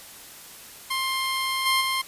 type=tone with level steps; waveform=15% pulse; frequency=1056 Hz; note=C6; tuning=16 cents sharp; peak=-18 / -13 / -17 dBFS; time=0.9-2.02 s; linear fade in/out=10 ms; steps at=1.65 / 1.8 s; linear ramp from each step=20 ms; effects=white hiss -44 dBFS RMS until 2.07 s + resampled to 32000 Hz